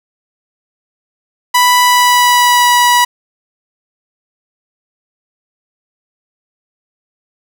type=tone with pitch glide; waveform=sawtooth; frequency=987.8 to 974.2 Hz; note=B5 to B5; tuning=0 to -24 cents; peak=-3 dBFS; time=1.54-3.05 s; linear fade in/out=10 ms; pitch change=-24 cents; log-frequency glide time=1.82-2.71 s; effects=none